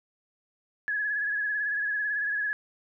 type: tone with vibrato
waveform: sine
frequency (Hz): 1684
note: G#6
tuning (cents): +24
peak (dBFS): -26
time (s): 0.88-2.53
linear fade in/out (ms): 0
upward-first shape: sine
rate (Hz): 18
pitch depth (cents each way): 43
effects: none